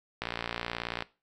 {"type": "click train", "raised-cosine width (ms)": 0.3, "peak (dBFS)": -16, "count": 48, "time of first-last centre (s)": [0.22, 1.023], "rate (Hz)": 58.5, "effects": ["noise-tail reverb RT60 0.3 s tail -19 dB re dry"]}